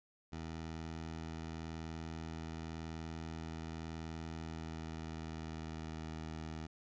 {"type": "tone with pitch glide", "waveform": "15% pulse", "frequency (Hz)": [80.9, 79.24], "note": ["E2", "D#2"], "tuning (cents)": [-32, 32], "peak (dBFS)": -36, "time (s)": [0.32, 6.67], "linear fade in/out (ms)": 10, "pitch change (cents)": -36, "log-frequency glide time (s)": [4.27, 6.4], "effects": ["resampled to 16000 Hz"]}